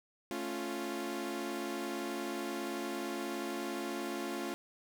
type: chord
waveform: sawtooth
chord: A augmented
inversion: none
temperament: equal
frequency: 220 / 277.2 / 349.2 Hz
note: A3 / C#4 / E#4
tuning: 0 / 0 / 0 cents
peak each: -39 / -37 / -35 dBFS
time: 0.31-4.54 s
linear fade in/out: 0 ms
effects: none